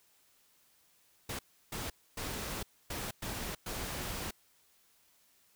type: noise bursts at uneven times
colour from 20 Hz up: pink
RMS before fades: -39 dBFS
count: 6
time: 1.29-1.39 / 1.72-1.9 / 2.17-2.63 / 2.9-3.11 / 3.22-3.55 / 3.66-4.31 s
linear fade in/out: 5 ms
effects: white hiss -68 dBFS RMS until 5.55 s